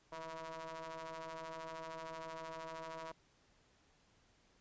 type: ring-modulated tone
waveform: sawtooth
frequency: 160.5 Hz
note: E3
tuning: 46 cents flat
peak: -38 dBFS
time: 0.12-3.12 s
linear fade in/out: 5 ms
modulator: 809 Hz
effects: pink hiss -71 dBFS RMS until 4.6 s + resampled to 16000 Hz